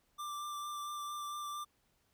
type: tone with vibrato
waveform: square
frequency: 1180 Hz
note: D6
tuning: 8 cents sharp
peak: -40 dBFS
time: 0.18-1.65 s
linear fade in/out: 20 ms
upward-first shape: sine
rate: 4.4 Hz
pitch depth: 13 cents each way
effects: pink hiss -75 dBFS RMS until 2.13 s